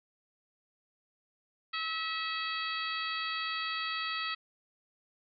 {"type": "harmonic tone with a mistuned harmonic", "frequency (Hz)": 647, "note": "E5", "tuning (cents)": -32, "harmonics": [2, 3, 4, 5, 6, 7], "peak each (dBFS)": [-37, -39, -40, -41, -42, -42], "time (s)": [1.73, 4.35], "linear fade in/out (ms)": 10, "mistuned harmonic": 5, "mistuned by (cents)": 18, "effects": []}